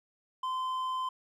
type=tone with hard clipping; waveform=sine; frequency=1031 Hz; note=C6; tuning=26 cents flat; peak=-32 dBFS; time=0.43-1.09 s; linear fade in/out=5 ms; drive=5 dB; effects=none